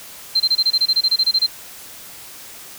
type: tone bursts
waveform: sine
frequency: 4137 Hz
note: C8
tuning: 20 cents flat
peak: -12 dBFS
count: 15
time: 0.35-1.466 s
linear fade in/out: 10 ms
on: 52 ms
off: 24 ms
effects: white hiss -38 dBFS RMS until 2.78 s

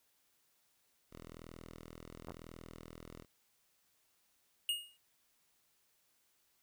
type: tone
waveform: 5% pulse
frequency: 40.99 Hz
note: E1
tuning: 9 cents flat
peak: -39 dBFS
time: 1.1-3.26 s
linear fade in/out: 50 ms
type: clicks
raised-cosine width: 1 ms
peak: -30 dBFS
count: 2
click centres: 2.285 / 2.306 s
type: tone with exponential decay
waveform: square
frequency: 2858 Hz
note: F7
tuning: 39 cents sharp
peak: -30 dBFS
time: 4.69-4.97 s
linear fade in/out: 1 ms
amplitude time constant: 59 ms
effects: white hiss -75 dBFS RMS until 6.62 s

